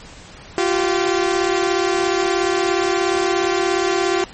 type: tone pair together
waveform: sawtooth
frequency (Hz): 347.5 / 384.5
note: F4 / G4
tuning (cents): -9 / -33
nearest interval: major second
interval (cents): 176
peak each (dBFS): -15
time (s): 0.58-4.24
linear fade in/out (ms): 0
effects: pink hiss -40 dBFS RMS until 4.33 s + MP3 32 kbps

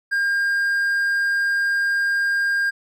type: tone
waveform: triangle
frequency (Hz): 1608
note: G6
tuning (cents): +44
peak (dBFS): -16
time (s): 0.11-2.71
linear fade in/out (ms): 20
effects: none

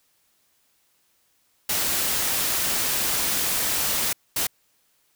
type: noise bursts at uneven times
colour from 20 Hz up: white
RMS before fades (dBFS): -24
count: 2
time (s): 1.69-4.13 / 4.36-4.47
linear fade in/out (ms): 5
effects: white hiss -66 dBFS RMS until 5.15 s

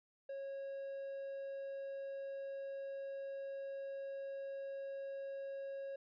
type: tone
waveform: triangle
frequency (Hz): 548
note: C#5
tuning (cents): -20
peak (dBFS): -40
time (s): 0.29-5.96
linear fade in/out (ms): 5
effects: resampled to 11025 Hz

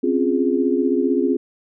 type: chord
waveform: sine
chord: Db major seventh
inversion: third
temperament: equal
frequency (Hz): 261.6 / 277.2 / 349.2 / 415.3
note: C4 / Db4 / F4 / Ab4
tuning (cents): 0 / 0 / 0 / 0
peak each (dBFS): -20 / -23 / -21 / -22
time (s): 0.03-1.37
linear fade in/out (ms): 10
effects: none

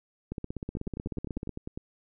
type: two click trains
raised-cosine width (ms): 3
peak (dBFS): -23 / -21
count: 11 / 20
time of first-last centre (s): 0.77-1.775 / 0.32-1.493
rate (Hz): 9.95 / 16.2
effects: none

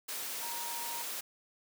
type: tone in noise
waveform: sine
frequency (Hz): 940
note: A#5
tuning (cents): +14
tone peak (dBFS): -42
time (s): 0.42-1.03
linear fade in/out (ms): 10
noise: white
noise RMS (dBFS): -39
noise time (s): 0.08-1.21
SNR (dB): -6
effects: high-pass 300 Hz 12 dB/octave

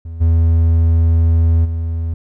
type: tone with level steps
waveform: triangle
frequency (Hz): 82.41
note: E2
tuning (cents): 0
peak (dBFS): -23 / -7 / -15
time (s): 0.05-2.14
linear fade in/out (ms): 5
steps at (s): 0.2 / 1.64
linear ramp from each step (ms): 20
effects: none

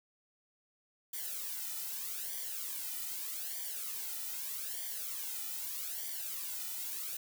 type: noise with flanger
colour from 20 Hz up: blue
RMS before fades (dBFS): -40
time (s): 1.13-7.17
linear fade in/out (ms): 5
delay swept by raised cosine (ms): 0.75 to 1.85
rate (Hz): 0.81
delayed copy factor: -0.85
effects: none

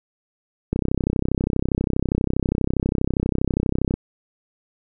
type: click train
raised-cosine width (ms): 3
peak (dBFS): -7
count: 105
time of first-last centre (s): 0.73-3.94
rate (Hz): 32.4
effects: none

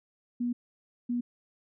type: tone bursts at uneven times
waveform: sine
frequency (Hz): 242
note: B3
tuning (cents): -35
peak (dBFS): -27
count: 2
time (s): 0.4-0.53 / 1.09-1.21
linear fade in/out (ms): 10
effects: none

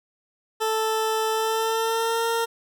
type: tone with pitch glide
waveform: 20% pulse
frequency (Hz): 440 to 460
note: A4 to A#4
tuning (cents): 0 to -23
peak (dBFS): -17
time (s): 0.6-2.46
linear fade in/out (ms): 20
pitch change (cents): +77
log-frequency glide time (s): 1.32-2.27
effects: none

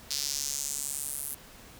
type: tone with high-pass filter sweep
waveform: square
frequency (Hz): 70.8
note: C#2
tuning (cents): +37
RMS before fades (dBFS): -34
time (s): 0.1-1.35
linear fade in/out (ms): 10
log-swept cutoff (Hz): 4800 to 11000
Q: 2.6
effects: pink hiss -51 dBFS RMS until 1.79 s

